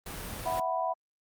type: noise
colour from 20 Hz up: pink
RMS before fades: -39 dBFS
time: 0.06-0.6 s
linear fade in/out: 5 ms
type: chord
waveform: sine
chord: E suspended second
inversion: none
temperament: equal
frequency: 659.3 / 740 / 987.8 Hz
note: E5 / F#5 / B5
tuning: 0 / 0 / 0 cents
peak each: -32 dBFS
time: 0.45-0.94 s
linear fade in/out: 20 ms
effects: Opus 32 kbps